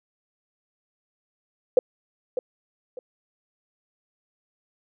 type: tone with echo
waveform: sine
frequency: 502 Hz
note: B4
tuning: 28 cents sharp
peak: -11 dBFS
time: 1.77-1.79 s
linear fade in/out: 2 ms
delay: 600 ms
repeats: 2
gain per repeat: -11 dB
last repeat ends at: 2.99 s
effects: none